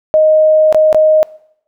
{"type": "tone with dropouts", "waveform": "sine", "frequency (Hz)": 622.3, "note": "D#5", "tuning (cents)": 0, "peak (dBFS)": -5, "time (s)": [0.14, 1.23], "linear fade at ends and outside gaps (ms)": 0, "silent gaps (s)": [[0.726, 0.746], [0.928, 0.946]], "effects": ["noise-tail reverb RT60 0.7 s tail -22 dB re dry"]}